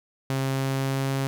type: tone with pitch glide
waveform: sawtooth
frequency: 134.3 to 135.55 Hz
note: C3 to C#3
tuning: +46 to -38 cents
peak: -20 dBFS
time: 0.3-1.27 s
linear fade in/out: 0 ms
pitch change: +16 cents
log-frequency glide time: 0.51-1.1 s
effects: none